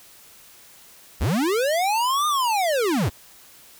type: linear two-way sweep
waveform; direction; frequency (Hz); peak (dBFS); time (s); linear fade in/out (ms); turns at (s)
square; up then down; 43.68 to 1230 to 65.7; -20; 1.2-3.1; 20; 2.27
effects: white hiss -49 dBFS RMS until 3.79 s